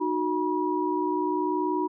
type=tone cluster; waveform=sine; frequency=306.5 / 367 / 966 Hz; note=D#4 / F#4 / B5; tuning=-26 / -14 / -39 cents; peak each=-28 dBFS; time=0-1.88 s; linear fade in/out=20 ms; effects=none